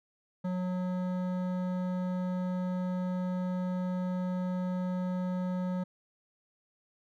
triangle tone with hard clipping, 182.3 Hz, F#3, 25 cents flat, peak -32 dBFS, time 0.44-5.84 s, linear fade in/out 10 ms, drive 17 dB, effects none

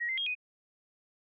sine tone with pitch steps, 1899 / 2075 / 3250 / 2492 Hz, A#6 / C7 / G#7 / D#7, +32 / -15 / -38 / +2 cents, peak -30 dBFS, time 0-0.352 s, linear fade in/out 20 ms, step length 88 ms, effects none

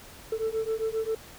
sine beating tone pair, 440 / 447.5 Hz, A4 / A4, 0 / +29 cents, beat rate 7.5 Hz, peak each -28 dBFS, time 0.32-1.15 s, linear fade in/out 5 ms, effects tanh soft clip ceiling -23 dBFS + pink hiss -48 dBFS RMS until 1.38 s

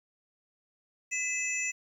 sine tone cluster, 2012 / 2596 / 5960 / 7130 Hz, B6 / E7 / F#8 / A8, +32 / -27 / +12 / +22 cents, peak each -37 / -32 / -37 / -36 dBFS, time 1.11-1.72 s, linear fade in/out 20 ms, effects 10-bit

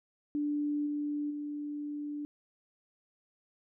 sine tone with level steps, 293.7 Hz, D4, in tune, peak -29 / -31 / -35 dBFS, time 0.35-2.25 s, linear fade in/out 0 ms, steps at 0.86 / 1.3 s, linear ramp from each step 10 ms, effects none

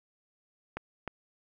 clicks, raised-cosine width 0.5 ms, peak -20 / -20 dBFS, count 2, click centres 0.77 / 1.077 s, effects none

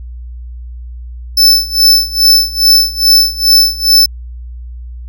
45% pulse tone with tremolo, 5274 Hz, E8, in tune, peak -3 dBFS, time 1.37-4.06 s, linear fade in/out 5 ms, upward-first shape sine, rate 2.4 Hz, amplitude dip 90%, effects added 60 Hz sine -24 dBFS peak until 5.08 s

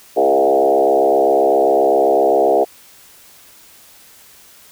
sine tone with frequency modulation, 554.4 Hz, C#5, in tune, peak -10 dBFS, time 0.16-2.65 s, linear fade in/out 20 ms, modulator 67.6 Hz, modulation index 2.9, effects white hiss -45 dBFS RMS until 4.71 s

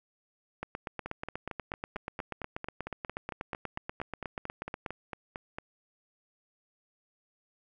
two click trains, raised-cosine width 0.5 ms, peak -22 / -20 dBFS, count 21 / 36, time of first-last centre 1.06-5.585 / 0.63-4.862 s, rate 4.42 / 8.27 Hz, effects none

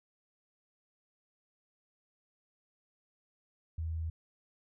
sine tone, 81 Hz, E2, 30 cents flat, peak -33 dBFS, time 3.78-4.1 s, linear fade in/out 5 ms, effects none

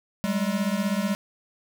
square beating tone pair, 192.9 / 208.9 Hz, G3 / G#3, -28 / +10 cents, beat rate 16 Hz, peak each -27 dBFS, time 0.24-1.15 s, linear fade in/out 0 ms, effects none

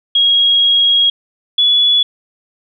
sine tone pair in turn, 3292 / 3413 Hz, G#7 / G#7, -16 / +47 cents, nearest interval minor second, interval 63 cents, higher second, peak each -8 dBFS, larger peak neither, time 0.15-1.1 / 1.58-2.03 s, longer first, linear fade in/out 5 ms, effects none

